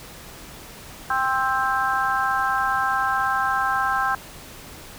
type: harmonic tone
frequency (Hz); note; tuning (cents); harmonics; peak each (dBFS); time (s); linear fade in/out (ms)
263.3; C4; +11; 3 / 4 / 5 / 6; -25 / -25 / -25 / -25; 1.1-4.15; 2
effects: pink hiss -41 dBFS RMS until 4.98 s